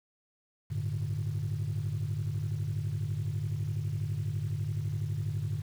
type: chord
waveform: sine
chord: G suspended second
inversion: none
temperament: equal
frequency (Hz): 98 / 110 / 146.83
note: G2 / A2 / D3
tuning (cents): 0 / 0 / 0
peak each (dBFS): -33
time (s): 0.7-5.62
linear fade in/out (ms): 20
effects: tanh soft clip ceiling -25 dBFS + 9-bit